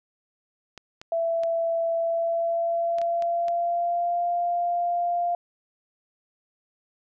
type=clicks; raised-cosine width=0.2 ms; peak=-23 dBFS; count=7; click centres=0.777 / 1.015 / 1.435 / 2.985 / 3.016 / 3.223 / 3.483 s
type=tone with pitch glide; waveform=sine; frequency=666 to 697.1 Hz; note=E5 to F5; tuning=+18 to -3 cents; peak=-22 dBFS; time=1.12-5.35 s; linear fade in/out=2 ms; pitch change=+79 cents; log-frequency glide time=1.95-4.24 s
effects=none